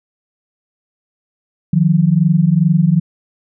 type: tone pair together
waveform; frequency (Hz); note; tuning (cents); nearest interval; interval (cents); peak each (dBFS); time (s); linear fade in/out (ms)
sine; 155.56 / 177.99; D#3 / F3; 0 / +33; major second; 233; -12; 1.73-3; 5
effects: none